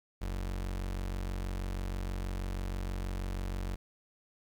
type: tone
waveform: 35% pulse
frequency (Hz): 46.25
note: F#1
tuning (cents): 0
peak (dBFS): -32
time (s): 0.21-3.76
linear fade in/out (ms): 10
effects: 11-bit